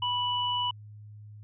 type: tone pair together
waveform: sine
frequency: 980.7 / 2960 Hz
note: B5 / F#7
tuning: -12 / 0 cents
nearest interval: octave + perfect fifth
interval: 1912 cents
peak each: -29 / -29 dBFS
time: 0.02-0.71 s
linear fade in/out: 5 ms
effects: added 105 Hz sine -44 dBFS peak until 1.43 s